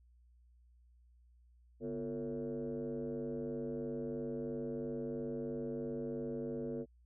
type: tone with frequency modulation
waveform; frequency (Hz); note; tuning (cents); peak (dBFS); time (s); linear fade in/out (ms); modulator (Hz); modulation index
sine; 349.2; F4; 0; -36; 1.8-6.86; 50; 103; 1.7
effects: tanh soft clip ceiling -32 dBFS + added 60 Hz sine -62 dBFS peak until 7.05 s